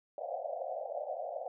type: band-pass noise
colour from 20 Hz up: white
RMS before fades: -39 dBFS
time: 0.18-1.48 s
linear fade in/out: 2 ms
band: 520 to 750 Hz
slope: 96 dB/octave
effects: none